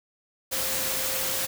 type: tone in noise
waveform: sine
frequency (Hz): 527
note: C5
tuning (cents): +12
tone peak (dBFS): -38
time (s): 0.51-1.47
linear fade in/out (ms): 20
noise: white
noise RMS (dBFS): -28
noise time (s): 0.51-1.47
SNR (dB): -13
effects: none